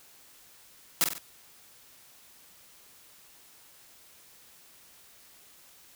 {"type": "noise with echo", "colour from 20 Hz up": "white", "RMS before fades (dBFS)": -23, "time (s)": [1.01, 1.04], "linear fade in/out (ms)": 0, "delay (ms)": 47, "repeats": 3, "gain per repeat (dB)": -6, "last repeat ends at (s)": 1.181, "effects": ["white hiss -56 dBFS RMS until 5.95 s"]}